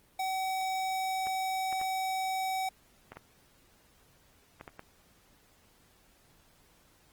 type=tone; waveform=square; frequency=759 Hz; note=F#5; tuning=44 cents sharp; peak=-31 dBFS; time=0.19-2.69 s; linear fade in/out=5 ms
type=clicks; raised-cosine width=0.5 ms; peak=-28 dBFS; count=8; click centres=1.27 / 1.727 / 1.814 / 3.12 / 3.17 / 4.611 / 4.678 / 4.794 s
effects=pink hiss -64 dBFS RMS until 7.12 s + Opus 24 kbps